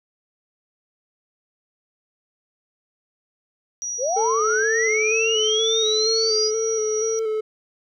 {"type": "tone with tremolo", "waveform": "sine", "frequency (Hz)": 5790, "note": "F#8", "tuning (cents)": -38, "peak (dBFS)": -25, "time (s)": [3.82, 7.19], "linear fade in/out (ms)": 0, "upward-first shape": "sine", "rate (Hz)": 3.2, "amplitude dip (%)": 25}
{"type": "linear sweep", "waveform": "sine", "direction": "up", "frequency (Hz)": [447.6, 4978], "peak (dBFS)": -20, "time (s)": [3.98, 6.51], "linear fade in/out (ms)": 50}
{"type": "tone with vibrato", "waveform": "triangle", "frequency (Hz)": 440, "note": "A4", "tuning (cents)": 0, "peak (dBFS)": -19, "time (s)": [4.16, 7.41], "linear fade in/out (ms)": 10, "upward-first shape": "square", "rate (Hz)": 2.1, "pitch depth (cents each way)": 26}
{"effects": []}